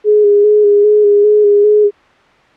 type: tone with vibrato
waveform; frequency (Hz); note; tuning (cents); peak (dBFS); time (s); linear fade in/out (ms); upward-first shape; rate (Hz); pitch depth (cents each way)
sine; 415.3; G#4; 0; -5; 0.04-1.91; 50; square; 2.5; 24
effects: white hiss -46 dBFS RMS until 2.56 s + low-pass 2000 Hz 12 dB/octave